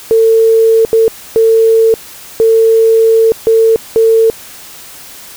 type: tone bursts at uneven times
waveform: sine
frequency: 450 Hz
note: A4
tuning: 39 cents sharp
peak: -4 dBFS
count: 6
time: 0.11-0.85 / 0.93-1.08 / 1.36-1.94 / 2.4-3.32 / 3.47-3.76 / 3.96-4.3 s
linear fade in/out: 0 ms
effects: white hiss -32 dBFS RMS until 5.36 s